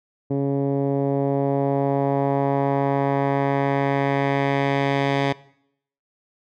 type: tone with low-pass filter sweep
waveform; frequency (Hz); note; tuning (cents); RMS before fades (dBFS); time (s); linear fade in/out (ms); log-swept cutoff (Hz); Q
10% pulse; 139; C#3; +5; -21; 0.3-5.33; 10; 370 to 3300; 1.1
effects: noise-tail reverb RT60 0.7 s tail -20 dB re dry